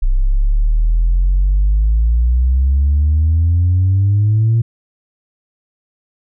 sine exponential sweep, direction up, 31.34 to 116.54 Hz, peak -8 dBFS, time 0.02-4.62 s, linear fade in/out 10 ms, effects tanh soft clip ceiling -7 dBFS

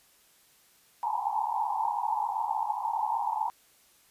white band-pass noise, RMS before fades -30 dBFS, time 1.03-3.5 s, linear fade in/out 0 ms, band 810 to 950 Hz, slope 96 dB/octave, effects white hiss -62 dBFS RMS until 4.1 s + resampled to 32000 Hz

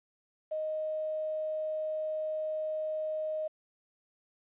sine tone with quantisation, 622.3 Hz, D#5, in tune, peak -31 dBFS, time 0.51-3.48 s, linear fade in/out 10 ms, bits 10, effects resampled to 8000 Hz

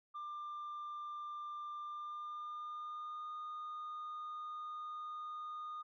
sine tone with pitch glide, 1191 to 1226.6 Hz, D6 to D#6, +24 to -25 cents, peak -40 dBFS, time 0.14-5.83 s, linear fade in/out 20 ms, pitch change +51 cents, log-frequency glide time 1.8-3.33 s, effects tanh soft clip ceiling -41 dBFS

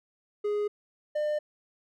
triangle tone pair in turn, 415.3 / 600.9 Hz, G#4 / D5, 0 / +40 cents, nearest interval tritone, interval 640 cents, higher second, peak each -24 dBFS, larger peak neither, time 0.44-0.68 / 1.15-1.39 s, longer neither, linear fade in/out 10 ms, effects none

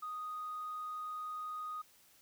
sine tone, 1243 Hz, D#6, 2 cents flat, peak -38 dBFS, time 0.02-1.82 s, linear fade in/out 10 ms, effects tanh soft clip ceiling -35 dBFS + white hiss -65 dBFS RMS until 2.21 s

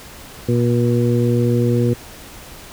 harmonic tone, 120 Hz, B2, 49 cents flat, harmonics 1 / 2 / 3 / 4, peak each -16 / -19 / -21 / -22 dBFS, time 0.48-1.94 s, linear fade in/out 10 ms, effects pink hiss -38 dBFS RMS until 2.72 s

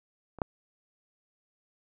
clicks, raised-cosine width 1 ms, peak -30 / -13 dBFS, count 2, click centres 0.387 / 0.418 s, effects none

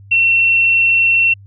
sine tone, 2712 Hz, E7, 49 cents sharp, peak -9 dBFS, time 0.11-1.34 s, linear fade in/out 10 ms, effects added 99 Hz sine -37 dBFS peak until 1.46 s

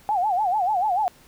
sine tone with vibrato, 784 Hz, G5, in tune, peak -19 dBFS, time 0.09-1.08 s, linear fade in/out 0 ms, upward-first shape sine, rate 6.8 Hz, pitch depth 190 cents each way, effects pink hiss -53 dBFS RMS until 1.27 s

